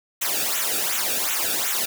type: noise with flanger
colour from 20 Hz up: white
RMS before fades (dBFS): -24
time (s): 0.21-1.86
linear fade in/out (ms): 10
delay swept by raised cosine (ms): 0.2 to 1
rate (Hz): 2.7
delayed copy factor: -0.85
effects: none